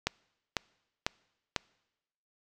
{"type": "click train", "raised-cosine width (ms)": 0.2, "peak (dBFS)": -10, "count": 4, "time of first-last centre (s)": [0.07, 1.563], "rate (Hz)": 2.01, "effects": ["noise-tail reverb RT60 1.0 s tail -26 dB re dry"]}